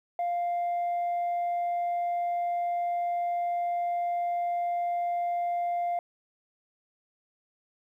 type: tone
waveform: sine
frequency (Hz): 698.5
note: F5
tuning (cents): 0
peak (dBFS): -24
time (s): 0.19-5.99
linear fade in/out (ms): 2
effects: tanh soft clip ceiling -25 dBFS + 11-bit